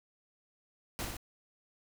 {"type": "noise with echo", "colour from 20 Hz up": "pink", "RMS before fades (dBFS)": -37, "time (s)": [0.99, 1.05], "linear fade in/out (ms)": 0, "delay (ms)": 59, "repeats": 2, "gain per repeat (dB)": -3, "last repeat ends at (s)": 1.168, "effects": []}